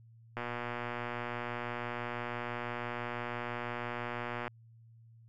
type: click train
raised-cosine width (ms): 0.5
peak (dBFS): -22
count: 494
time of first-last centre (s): 0.37-4.478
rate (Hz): 120
effects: added 114 Hz sine -55 dBFS peak until 5.28 s

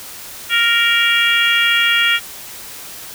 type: harmonic tone with a mistuned harmonic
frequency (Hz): 466.2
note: A#4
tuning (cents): 0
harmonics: 3 / 4 / 5 / 6 / 7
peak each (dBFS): -18 / -18 / -18 / -18 / -18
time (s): 0.49-2.2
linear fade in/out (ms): 50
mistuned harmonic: 7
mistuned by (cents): +20
effects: white hiss -33 dBFS RMS until 3.14 s

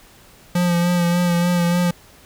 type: tone with vibrato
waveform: square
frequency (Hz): 174.61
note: F3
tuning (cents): 0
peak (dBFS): -16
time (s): 0.55-1.91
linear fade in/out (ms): 5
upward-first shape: sine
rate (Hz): 3.4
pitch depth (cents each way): 28
effects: pink hiss -48 dBFS RMS until 2.25 s

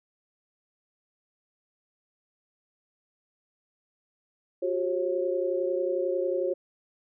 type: tone cluster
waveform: sine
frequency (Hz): 359.3 / 390.4 / 542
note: F4 / G4 / C#5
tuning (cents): +49 / -7 / -39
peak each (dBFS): -29 / -32 / -28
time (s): 4.62-6.54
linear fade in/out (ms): 10
effects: none

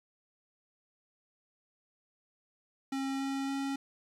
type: tone with pitch steps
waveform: square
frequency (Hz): 270.4 / 272.3 / 274.2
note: C#4 / C#4 / C#4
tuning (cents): -43 / -31 / -19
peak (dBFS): -33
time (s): 2.92-3.76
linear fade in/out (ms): 5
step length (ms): 280
effects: low-pass 9000 Hz 12 dB/octave + 10-bit

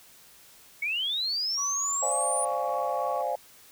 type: linear sweep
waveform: sine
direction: up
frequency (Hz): 2183 to 9600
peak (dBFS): -26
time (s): 0.82-2.45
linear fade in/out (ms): 5
type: tone with tremolo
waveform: sine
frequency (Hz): 1119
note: C#6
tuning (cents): +16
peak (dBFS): -32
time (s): 1.57-3.23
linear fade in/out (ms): 20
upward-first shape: triangle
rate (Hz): 3.5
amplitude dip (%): 30
type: chord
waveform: sine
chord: D half-diminished seventh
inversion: third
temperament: equal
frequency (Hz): 523.3 / 587.3 / 698.5 / 830.6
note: C5 / D5 / F5 / Ab5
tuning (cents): 0 / 0 / 0 / 0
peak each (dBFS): -32 / -32 / -31 / -31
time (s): 2.02-3.36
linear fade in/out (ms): 10
effects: tanh soft clip ceiling -17 dBFS + white hiss -54 dBFS RMS until 3.71 s

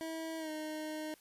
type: tone with pitch glide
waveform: 25% pulse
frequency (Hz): 323.5 to 309.2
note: E4 to D#4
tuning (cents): -32 to -11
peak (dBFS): -35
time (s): 0.01-1.14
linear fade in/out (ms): 0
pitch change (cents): -79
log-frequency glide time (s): 0.38-0.5
effects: white hiss -64 dBFS RMS until 1.2 s + resampled to 32000 Hz

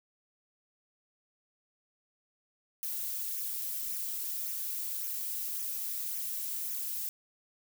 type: noise with flanger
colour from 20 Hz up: violet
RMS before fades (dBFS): -36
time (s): 2.83-7.09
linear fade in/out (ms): 0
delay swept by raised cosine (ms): 0.23 to 3.93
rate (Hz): 1.8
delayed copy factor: -0.6
effects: none

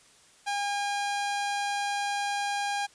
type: tone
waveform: sawtooth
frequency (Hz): 810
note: G#5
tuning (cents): -43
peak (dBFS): -24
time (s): 0.46-2.87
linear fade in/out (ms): 20
effects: white hiss -58 dBFS RMS until 2.94 s + resampled to 22050 Hz

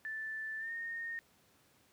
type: tone with pitch glide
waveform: sine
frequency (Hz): 1760 to 1842.2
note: A6 to A#6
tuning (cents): 0 to -21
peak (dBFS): -38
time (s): 0.05-1.19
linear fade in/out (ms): 0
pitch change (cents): +79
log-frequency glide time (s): 0.58-0.72
effects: pink hiss -68 dBFS RMS until 1.92 s + high-pass 100 Hz 12 dB/octave

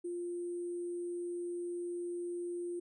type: tone with sample-and-hold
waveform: sine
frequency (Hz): 349.2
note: F4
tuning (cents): 0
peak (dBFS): -36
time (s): 0.04-2.8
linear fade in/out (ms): 10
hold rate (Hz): 8820
effects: resampled to 24000 Hz

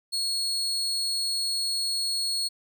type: tone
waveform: 35% pulse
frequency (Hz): 4330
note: C#8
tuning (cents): -41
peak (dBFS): -24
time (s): 0.12-2.49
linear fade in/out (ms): 20
effects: none

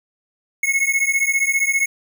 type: beating tone pair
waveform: square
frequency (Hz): 2178 / 2193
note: C#7 / C#7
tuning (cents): -31 / -19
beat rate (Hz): 15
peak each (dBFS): -20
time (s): 0.63-1.86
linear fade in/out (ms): 5
effects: none

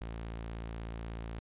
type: tone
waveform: sawtooth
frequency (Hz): 56.4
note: A1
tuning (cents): +44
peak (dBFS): -35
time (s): 0.01-1.39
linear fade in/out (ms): 0
effects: resampled to 8000 Hz

